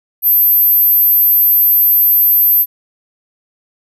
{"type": "tone", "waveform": "sine", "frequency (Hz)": 12310, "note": "G9", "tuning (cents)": -33, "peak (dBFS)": -7, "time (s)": [0.22, 2.66], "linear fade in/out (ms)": 50, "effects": []}